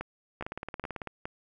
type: two click trains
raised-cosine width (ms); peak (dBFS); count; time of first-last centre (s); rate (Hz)
0.5; -21 / -20; 13 / 4; 0.41-1.073 / 0.01-1.255; 18.1 / 2.41
effects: none